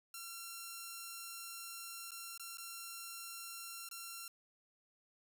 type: tone with dropouts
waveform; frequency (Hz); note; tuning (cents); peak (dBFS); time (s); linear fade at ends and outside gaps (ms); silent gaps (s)
5% pulse; 1365; F6; -40; -34; 0.14-4.28; 2; 2.108-2.117 / 2.377-2.396 / 2.572-2.582 / 3.889-3.912
effects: none